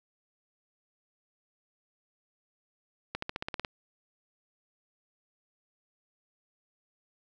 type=accelerating click train; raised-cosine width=0.3 ms; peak=-17 dBFS; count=9; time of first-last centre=3.15-3.648 s; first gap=74 ms; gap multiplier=0.95; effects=none